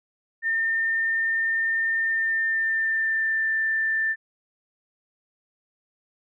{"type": "tone with pitch glide", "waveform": "sine", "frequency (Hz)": [1810, 1778.9], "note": ["A6", "A6"], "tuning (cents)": [48, 18], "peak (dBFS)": -21, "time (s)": [0.42, 4.16], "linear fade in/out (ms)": 50, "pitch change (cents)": -30, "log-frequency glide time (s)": [1.97, 3.5], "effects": []}